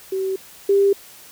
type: tone pair in turn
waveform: sine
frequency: 381.9 / 397.5 Hz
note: G4 / G4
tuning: -45 / +24 cents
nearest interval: minor second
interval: 69 cents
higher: second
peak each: -20 / -12 dBFS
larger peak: second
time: 0.12-0.36 / 0.69-0.93 s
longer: neither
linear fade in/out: 5 ms
effects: white hiss -44 dBFS RMS until 1.31 s